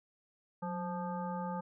harmonic tone with a mistuned harmonic, 174.61 Hz, F3, in tune, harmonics 1 / 3 / 5 / 7 / 9, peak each -38 / -43 / -40 / -46 / -55 dBFS, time 0.62-1.61 s, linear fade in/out 10 ms, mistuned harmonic 1, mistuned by +72 cents, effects none

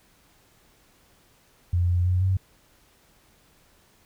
sine tone with pitch steps, 87.9 / 88.4 / 90.7 / 94.4 Hz, F2 / F2 / F#2 / F#2, +12 / +22 / -34 / +35 cents, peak -19 dBFS, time 1.73-2.37 s, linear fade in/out 5 ms, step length 160 ms, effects pink hiss -60 dBFS RMS until 4.05 s

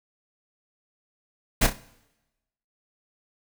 pink noise with echo, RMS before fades -19 dBFS, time 1.61-1.67 s, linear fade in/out 10 ms, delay 31 ms, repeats 4, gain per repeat -9 dB, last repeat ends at 1.794 s, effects noise-tail reverb RT60 1.0 s tail -21 dB re dry

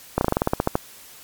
slowing click train, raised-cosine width 1 ms, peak -4 dBFS, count 12, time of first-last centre 0.18-0.754 s, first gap 31 ms, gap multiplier 1.1, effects white hiss -45 dBFS RMS until 1.23 s + MP3 96 kbps

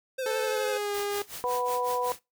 square tone with vibrato, 516 Hz, C5, 24 cents flat, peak -30 dBFS, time 0.18-0.78 s, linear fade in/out 10 ms, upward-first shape triangle, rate 12 Hz, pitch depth 53 cents each way
sawtooth tone with pitch glide, 439.1 to 407.3 Hz, A4 to G#4, -4 to -34 cents, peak -25 dBFS, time 0.26-1.22 s, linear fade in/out 2 ms, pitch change -130 cents, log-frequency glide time 0.39-0.93 s
white noise with tremolo, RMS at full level -38 dBFS, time 0.94-2.19 s, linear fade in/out 0 ms, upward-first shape sine, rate 5.4 Hz, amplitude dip 90%
harmonic tone, 246.9 Hz, B3, in tune, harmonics 2 / 3 / 4, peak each -29 / -34 / -29 dBFS, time 1.44-2.12 s, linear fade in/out 0 ms
effects noise-tail reverb RT60 0.2 s tail -21 dB re dry

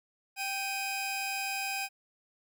sawtooth tone pair together, 782.9 / 2500 Hz, G5 / D#7, -2 / +8 cents, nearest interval octave + minor sixth, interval 2010 cents, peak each -32 / -31 dBFS, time 0.36-1.89 s, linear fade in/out 50 ms, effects none

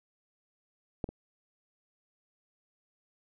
clicks, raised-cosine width 2 ms, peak -18 / -28 dBFS, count 2, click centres 1.042 / 1.09 s, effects none

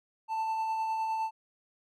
triangle tone with tremolo, 886 Hz, A5, 12 cents sharp, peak -26 dBFS, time 0.28-1.31 s, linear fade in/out 50 ms, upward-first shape sine, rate 9.8 Hz, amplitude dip 25%, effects none

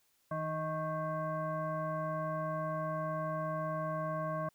sine tone with frequency modulation, 628 Hz, D#5, 16 cents sharp, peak -33 dBFS, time 0.31-4.49 s, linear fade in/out 5 ms, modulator 469 Hz, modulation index 1.3, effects white hiss -73 dBFS RMS until 4.54 s

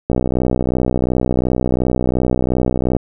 click train, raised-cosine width 2 ms, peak -3 dBFS, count 181, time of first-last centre 0.1-2.966 s, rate 62.8 Hz, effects none

